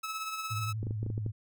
sawtooth tone with tremolo, 1298 Hz, E6, 27 cents flat, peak -29 dBFS, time 0.03-0.73 s, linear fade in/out 10 ms, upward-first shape triangle, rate 17 Hz, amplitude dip 50%
sine tone with vibrato, 107.8 Hz, A2, 35 cents flat, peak -32 dBFS, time 0.5-1.32 s, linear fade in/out 20 ms, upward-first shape sine, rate 12 Hz, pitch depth 72 cents each way
clicks, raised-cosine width 3 ms, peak -25 dBFS, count 8, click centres 0.83 / 0.869 / 0.909 / 1.03 / 1.064 / 1.102 / 1.179 / 1.263 s
effects none

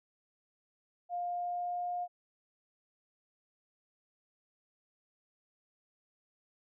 sine tone with pitch glide, 705 to 710.3 Hz, F5 to F5, +16 to +29 cents, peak -33 dBFS, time 1.09-2.08 s, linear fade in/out 50 ms, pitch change +13 cents, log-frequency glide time 1.26-1.92 s, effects none

